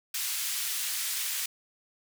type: band-pass noise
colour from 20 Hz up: white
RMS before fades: -32 dBFS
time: 0.14-1.46 s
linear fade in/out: 5 ms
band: 1900 to 16000 Hz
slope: 12 dB/octave
effects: none